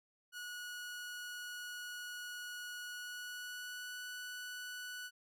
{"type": "tone with pitch glide", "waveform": "sawtooth", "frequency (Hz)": [1459, 1481.1], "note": ["F#6", "F#6"], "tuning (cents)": [-25, 1], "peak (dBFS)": -40, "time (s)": [0.32, 5.11], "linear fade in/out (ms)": 50, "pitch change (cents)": 26, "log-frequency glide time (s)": [2.79, 4.05], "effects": []}